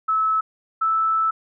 sine tone pair in turn, 1300 / 1315.1 Hz, E6 / E6, -24 / -4 cents, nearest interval unison, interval 20 cents, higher second, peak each -17 dBFS, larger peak neither, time 0.08-0.41 / 0.81-1.31 s, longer second, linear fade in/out 10 ms, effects none

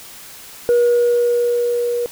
sine tone with level ramp, 480 Hz, B4, 49 cents flat, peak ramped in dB -8 to -17 dBFS, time 0.69-2.06 s, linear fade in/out 0 ms, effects tanh soft clip ceiling -9 dBFS + white hiss -38 dBFS RMS until 2.11 s

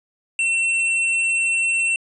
triangle tone with hard clipping, 2703 Hz, E7, 43 cents sharp, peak -19 dBFS, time 0.39-1.96 s, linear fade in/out 2 ms, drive 13 dB, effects resampled to 24000 Hz

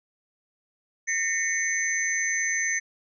sine tone cluster, 1832 / 2001 / 2196 / 6150 Hz, A#6 / B6 / C#7 / G8, -31 / +22 / -17 / -34 cents, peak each -27 / -34 / -31 / -28 dBFS, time 1.07-2.8 s, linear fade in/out 20 ms, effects none

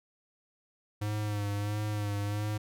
square tone with vibrato, 103.83 Hz, G#2, in tune, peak -31 dBFS, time 1.01-2.58 s, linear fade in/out 10 ms, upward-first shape sine, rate 1.5 Hz, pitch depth 37 cents each way, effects none

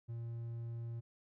triangle tone, 116.54 Hz, A#2, in tune, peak -38 dBFS, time 0.08-1.01 s, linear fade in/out 20 ms, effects none

